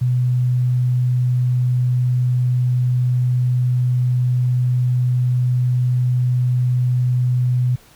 sine tone, 124.8 Hz, B2, 19 cents sharp, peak -14 dBFS, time 0.01-7.76 s, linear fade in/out 10 ms, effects pink hiss -49 dBFS RMS until 7.95 s

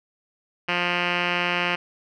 5% pulse tone with low-pass filter, 176.1 Hz, F3, 15 cents sharp, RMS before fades -24 dBFS, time 0.68-1.76 s, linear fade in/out 10 ms, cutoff 2900 Hz, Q 5.2, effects none

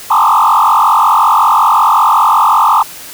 sine tone with frequency modulation, 1046.5 Hz, C6, in tune, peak -4 dBFS, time 0.1-2.83 s, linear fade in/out 10 ms, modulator 45.4 Hz, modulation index 4.7, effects tanh soft clip ceiling -2 dBFS + white hiss -30 dBFS RMS until 3.13 s

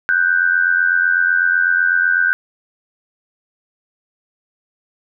sine tone pair together, 1480 / 1568 Hz, F#6 / G6, 0 / 0 cents, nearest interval minor second, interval 100 cents, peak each -15 dBFS, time 0.09-2.33 s, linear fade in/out 0 ms, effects none

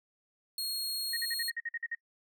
sawtooth tone, 4284 Hz, C8, 40 cents sharp, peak -30 dBFS, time 0.58-1.5 s, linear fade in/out 2 ms
sine tone bursts, 1867 Hz, A#6, 2 cents sharp, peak -33 dBFS, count 10, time 1.13-1.95 s, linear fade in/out 5 ms, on 37 ms, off 50 ms
effects noise-tail reverb RT60 0.1 s tail -23 dB re dry

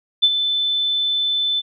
sine tone with ADSR envelope, 3520 Hz, A7, in tune, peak -8 dBFS, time 0.22-1.62 s, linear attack 18 ms, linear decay 50 ms, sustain -9 dB, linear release 34 ms, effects none

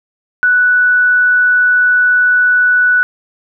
sine tone, 1481 Hz, F#6, 1 cent sharp, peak -7 dBFS, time 0.43-3.03 s, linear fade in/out 0 ms, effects none

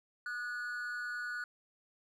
triangle tone with amplitude modulation, 1463 Hz, F#6, 20 cents flat, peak -32 dBFS, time 0.26-1.44 s, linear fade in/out 2 ms, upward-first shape sine, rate 250 Hz, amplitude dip 65%, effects none

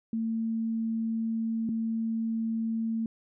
sine tone pair in turn, 225.3 / 225.3 Hz, A3 / A3, +41 / +41 cents, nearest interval unison, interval 0 cents, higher neither, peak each -27 dBFS, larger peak neither, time 0.13-1.69 / 1.69-3.06 s, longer first, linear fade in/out 2 ms, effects none

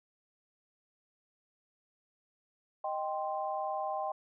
sine chord, C minor, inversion first, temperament equal, 622.3 / 784 / 1046.5 Hz, Eb5 / G5 / C6, 0 / 0 / 0 cents, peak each -37 / -35 / -39 dBFS, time 2.84-4.12 s, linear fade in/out 5 ms, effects none

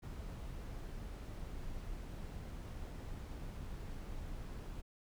brown noise, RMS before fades -45 dBFS, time 0.02-4.82 s, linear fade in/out 20 ms, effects none

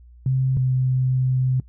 sine tone pair in turn, 131.2 / 129.02 Hz, C3 / C3, +5 / -24 cents, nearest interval unison, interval 29 cents, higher first, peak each -17 dBFS, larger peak neither, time 0.26-0.57 / 0.57-1.6 s, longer second, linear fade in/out 2 ms, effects noise-tail reverb RT60 0.1 s tail -21 dB re dry + added 60 Hz sine -44 dBFS peak until 1.68 s

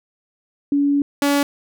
sine / sawtooth tone pair in turn, 284.4 / 284.4 Hz, C#4 / C#4, +45 / +45 cents, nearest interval unison, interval 0 cents, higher neither, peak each -14 / -11 dBFS, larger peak second, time 0.72-1.02 / 1.22-1.43 s, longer first, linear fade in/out 2 ms, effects none

